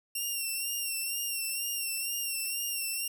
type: tone with vibrato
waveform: 5% pulse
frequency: 2750 Hz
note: F7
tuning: 27 cents flat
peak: -23 dBFS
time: 0.15-3.08 s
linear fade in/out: 5 ms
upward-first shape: sine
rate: 2.1 Hz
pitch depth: 47 cents each way
effects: none